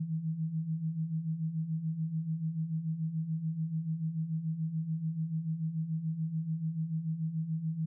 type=beating tone pair; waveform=sine; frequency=155.56 / 162.46 Hz; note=D#3 / E3; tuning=0 / -25 cents; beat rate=6.9 Hz; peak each=-38 / -32 dBFS; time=0-7.86 s; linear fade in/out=10 ms; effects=none